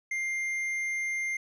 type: tone with tanh clipping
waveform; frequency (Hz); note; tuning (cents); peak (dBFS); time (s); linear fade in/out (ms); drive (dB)
sine; 2100; C7; +6; -30; 0.11-1.37; 5; 7
effects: none